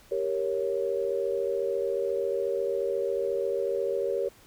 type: chord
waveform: sine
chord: G diminished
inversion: none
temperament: equal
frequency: 392 / 466.2 / 554.4 Hz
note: G4 / Bb4 / Db5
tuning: 0 / 0 / 0 cents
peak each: -30 dBFS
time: 0.11-4.29 s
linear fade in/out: 10 ms
effects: pink hiss -56 dBFS RMS until 4.46 s